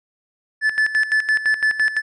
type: tone with tremolo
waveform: triangle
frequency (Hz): 1740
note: A6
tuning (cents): -20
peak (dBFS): -12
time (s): 0.61-2.02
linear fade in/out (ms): 50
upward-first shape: square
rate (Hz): 5.9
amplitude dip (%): 75
effects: resampled to 22050 Hz